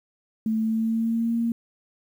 sine tone with pitch glide, 220.4 to 232 Hz, A3 to A#3, +3 to -8 cents, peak -21 dBFS, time 0.46-1.52 s, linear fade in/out 2 ms, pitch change +89 cents, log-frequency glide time 0.59-1.36 s, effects 9-bit

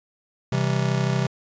square chord, C major, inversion none, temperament just, 130.81 / 163.52 / 196.22 Hz, C3 / E3 / G3, 0 / -14 / +2 cents, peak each -23 / -27 / -29 dBFS, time 0.52-1.27 s, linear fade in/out 5 ms, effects resampled to 16000 Hz

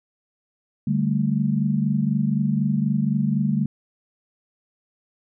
sine chord, D suspended fourth, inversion none, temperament equal, 146.83 / 196 / 220 Hz, D3 / G3 / A3, 0 / 0 / 0 cents, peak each -23 dBFS, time 0.87-3.66 s, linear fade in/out 5 ms, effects none

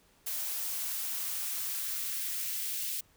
blue noise with high-pass filter sweep, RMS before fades -35 dBFS, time 0.26-3.01 s, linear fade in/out 10 ms, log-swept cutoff 430 to 2600 Hz, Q 1.1, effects pink hiss -65 dBFS RMS until 3.16 s

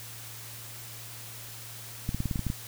clicks, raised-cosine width 5 ms, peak -17 dBFS, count 9, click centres 2.091 / 2.146 / 2.204 / 2.257 / 2.312 / 2.358 / 2.393 / 2.467 / 2.501 s, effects added 114 Hz sine -47 dBFS peak until 2.67 s + white hiss -44 dBFS RMS until 2.67 s

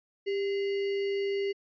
sine tone with sample-and-hold, 396.9 Hz, G4, 22 cents sharp, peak -27 dBFS, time 0.26-1.53 s, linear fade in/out 20 ms, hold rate 2450 Hz, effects resampled to 11025 Hz

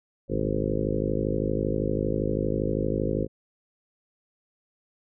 harmonic tone with a mistuned harmonic, 52.6 Hz, G#1, 23 cents sharp, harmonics 1 / 2 / 3 / 4 / 5 / 6 / 7 / 8 / 9 / 10, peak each -33 / -33 / -33 / -33 / -33 / -33 / -33 / -33 / -33 / -33 dBFS, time 0.28-3.28 s, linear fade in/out 50 ms, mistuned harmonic 3, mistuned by -91 cents, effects none

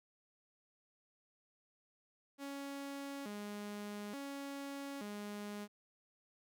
sawtooth tone with vibrato, 240 Hz, B3, 49 cents flat, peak -39 dBFS, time 2.38-5.68 s, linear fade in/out 50 ms, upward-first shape square, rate 0.57 Hz, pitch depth 260 cents each way, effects none

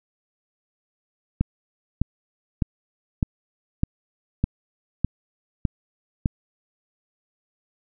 click train, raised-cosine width 5 ms, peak -7 dBFS, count 9, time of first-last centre 1.41-6.258 s, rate 1.65 Hz, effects none

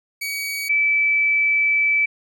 sawtooth / sine tone pair in turn, 2262 / 2310 Hz, C#7 / D7, +34 / -29 cents, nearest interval unison, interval 37 cents, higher second, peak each -21 / -15 dBFS, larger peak second, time 0.21-0.69 / 0.69-2.06 s, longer second, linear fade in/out 10 ms, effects none

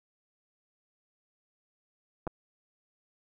clicks, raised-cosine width 1 ms, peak -21 dBFS, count 2, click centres 2.269 / 2.275 s, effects none

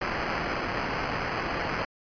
white noise with sample-and-hold, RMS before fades -30 dBFS, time 0.01-1.85 s, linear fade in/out 5 ms, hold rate 3675 Hz, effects resampled to 11025 Hz

